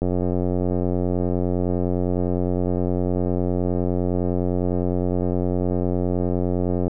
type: click train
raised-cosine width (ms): 2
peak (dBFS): -10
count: 617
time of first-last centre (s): 0.02-6.88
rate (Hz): 89.8
effects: none